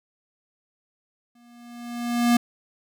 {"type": "tone with exponential growth", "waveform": "square", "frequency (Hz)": 238.7, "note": "A#3", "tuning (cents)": 41, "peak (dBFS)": -15, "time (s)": [1.35, 2.37], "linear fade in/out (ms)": 5, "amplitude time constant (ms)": 220, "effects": []}